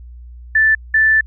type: tone pair in turn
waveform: sine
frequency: 1760 / 1760 Hz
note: A6 / A6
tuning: 0 / 0 cents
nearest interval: unison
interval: 0 cents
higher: neither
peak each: -9 dBFS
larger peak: neither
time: 0.55-0.75 / 0.94-1.21 s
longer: second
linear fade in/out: 5 ms
effects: added 60 Hz sine -33 dBFS peak until 1.26 s